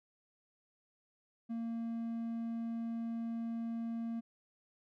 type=tone; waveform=triangle; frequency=230 Hz; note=A#3; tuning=23 cents flat; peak=-34 dBFS; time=1.49-4.21 s; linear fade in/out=20 ms; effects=none